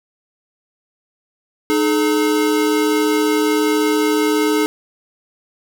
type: tone pair together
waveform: square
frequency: 306 / 427.3 Hz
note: D#4 / G#4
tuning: -29 / +49 cents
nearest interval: tritone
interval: 578 cents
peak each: -17 / -18 dBFS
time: 1.7-4.66 s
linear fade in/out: 0 ms
effects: none